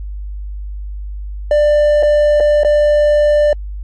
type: tone with dropouts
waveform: triangle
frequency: 593 Hz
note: D5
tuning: 17 cents sharp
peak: -6 dBFS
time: 1.51-3.53 s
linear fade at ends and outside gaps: 2 ms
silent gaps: 2.027-2.031 / 2.401-2.405 / 2.634-2.647 s
effects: added 50 Hz sine -22 dBFS peak until 3.83 s + MP3 48 kbps